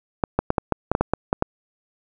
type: clicks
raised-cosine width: 1 ms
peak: -4 dBFS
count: 11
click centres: 0.238 / 0.39 / 0.504 / 0.582 / 0.723 / 0.916 / 0.951 / 1.01 / 1.136 / 1.329 / 1.424 s
effects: none